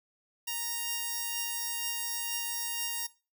5% pulse tone pair together, 932.3 / 2799 Hz, A#5 / F7, 0 / +3 cents, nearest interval octave + perfect fifth, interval 1903 cents, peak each -25 dBFS, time 0.47-3.07 s, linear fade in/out 10 ms, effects noise-tail reverb RT60 0.3 s tail -18 dB re dry

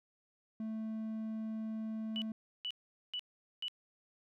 triangle tone, 220 Hz, A3, in tune, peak -35 dBFS, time 0.6-2.32 s, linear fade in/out 2 ms
sine tone bursts, 2960 Hz, F#7, in tune, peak -36 dBFS, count 4, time 2.16-3.682 s, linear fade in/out 0 ms, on 58 ms, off 430 ms
effects none

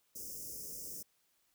white band-stop noise, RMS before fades -45 dBFS, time 0.15-1.03 s, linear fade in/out 10 ms, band 550 to 5100 Hz, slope 96 dB/octave, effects white hiss -75 dBFS RMS until 1.54 s

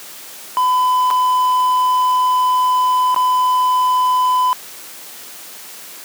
triangle tone with dropouts, 1006 Hz, B5, 32 cents sharp, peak -10 dBFS, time 0.57-4.53 s, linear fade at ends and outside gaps 0 ms, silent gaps 1.104-1.11 / 3.145-3.162 s, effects white hiss -35 dBFS RMS until 6.04 s + high-pass 200 Hz 12 dB/octave

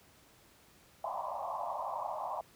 white band-pass noise, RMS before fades -38 dBFS, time 1.04-2.41 s, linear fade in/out 2 ms, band 580 to 1100 Hz, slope 96 dB/octave, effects pink hiss -62 dBFS RMS until 2.55 s + high-pass 60 Hz 12 dB/octave

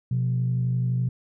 sine tone pair together, 125.23 / 177.1 Hz, B2 / F3, +24 / +24 cents, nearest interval tritone, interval 600 cents, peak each -21 / -30 dBFS, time 0.11-1.09 s, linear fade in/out 5 ms, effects tanh soft clip ceiling -15 dBFS

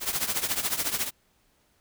white noise with tremolo, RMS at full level -25 dBFS, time 0-1.11 s, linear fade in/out 50 ms, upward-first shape triangle, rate 14 Hz, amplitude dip 85%, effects pink hiss -67 dBFS RMS until 1.8 s

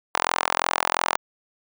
sawtooth tone with high-pass filter, 42.89 Hz, F1, 31 cents flat, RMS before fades -24 dBFS, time 0.14-1.17 s, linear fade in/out 10 ms, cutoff 920 Hz, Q 2, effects none

